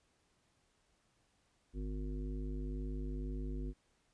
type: harmonic tone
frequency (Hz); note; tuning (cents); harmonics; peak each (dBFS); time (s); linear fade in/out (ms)
51; G#1; -31; 1 / 3 / 5 / 7 / 9; -38 / -48 / -46 / -50 / -57; 1.73-3.74; 50
effects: pink hiss -75 dBFS RMS until 4.13 s + resampled to 22050 Hz